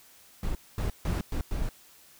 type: noise bursts at uneven times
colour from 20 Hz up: brown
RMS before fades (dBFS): -29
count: 5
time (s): 0.43-0.55 / 0.78-0.9 / 1.05-1.21 / 1.32-1.41 / 1.51-1.69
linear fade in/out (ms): 2
effects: white hiss -56 dBFS RMS until 2.19 s